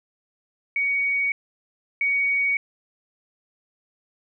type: tone pair in turn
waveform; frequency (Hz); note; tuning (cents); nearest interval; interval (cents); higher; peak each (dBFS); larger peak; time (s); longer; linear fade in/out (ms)
sine; 2244 / 2244; C#7 / C#7; +21 / +21; unison; 0; neither; -20 / -19; second; 0.76-1.32 / 2.01-2.57; neither; 2
effects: none